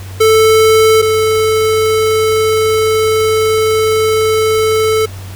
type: tone pair in turn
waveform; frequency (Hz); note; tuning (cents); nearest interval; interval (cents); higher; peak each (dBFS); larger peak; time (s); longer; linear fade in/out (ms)
square; 440 / 438.1; A4 / A4; 0 / -7; unison; 7; first; -6 / -10; first; 0.2-1.02 / 1.02-5.06; second; 10
effects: added 95 Hz sine -25 dBFS peak until 5.35 s + pink hiss -35 dBFS RMS until 5.35 s